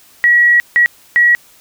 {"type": "tone bursts at uneven times", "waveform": "sine", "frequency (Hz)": 1919, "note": "A#6", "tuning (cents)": 50, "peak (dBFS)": -6, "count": 3, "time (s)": [[0.24, 0.6], [0.76, 0.86], [1.16, 1.35]], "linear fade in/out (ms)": 0, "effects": ["white hiss -46 dBFS RMS until 1.6 s"]}